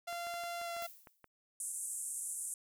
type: tone with pitch glide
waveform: sawtooth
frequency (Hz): 690 to 683.7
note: F5 to F5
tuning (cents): -21 to -37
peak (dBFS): -35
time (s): 0.07-0.87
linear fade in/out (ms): 10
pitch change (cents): -16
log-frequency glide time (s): 0.61-0.69
type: clicks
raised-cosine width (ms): 0.5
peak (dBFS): -38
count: 9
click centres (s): 0.127 / 0.269 / 0.34 / 0.437 / 0.615 / 0.766 / 0.823 / 1.072 / 1.243
type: noise with exponential decay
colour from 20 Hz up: violet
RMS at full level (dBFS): -46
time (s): 0.82-1.28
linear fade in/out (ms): 1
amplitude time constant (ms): 100
type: band-pass noise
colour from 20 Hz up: white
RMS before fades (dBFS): -41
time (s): 1.6-2.54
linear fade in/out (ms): 2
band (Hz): 7900 to 10000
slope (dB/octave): 48
effects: none